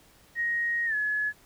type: tone with pitch glide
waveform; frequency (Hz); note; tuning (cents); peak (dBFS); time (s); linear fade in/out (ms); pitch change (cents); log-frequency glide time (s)
sine; 1877 to 1701.4; A#6 to G#6; +11 to +41; -25; 0.35-1.33; 50; -170; 0.86-0.95
effects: pink hiss -58 dBFS RMS until 1.45 s